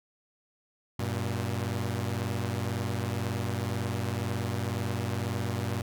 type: tone pair together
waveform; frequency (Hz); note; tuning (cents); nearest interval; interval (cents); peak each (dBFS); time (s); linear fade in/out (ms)
sawtooth; 96.4 / 118.36; G2 / A#2; -28 / +27; major third; 355; -28; 0.99-5.82; 5
effects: none